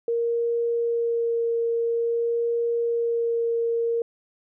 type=tone with vibrato; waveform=sine; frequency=466.2 Hz; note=A#4; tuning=in tune; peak=-21 dBFS; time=0.08-4.02 s; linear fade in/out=2 ms; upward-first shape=sine; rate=0.49 Hz; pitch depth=9 cents each way; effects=none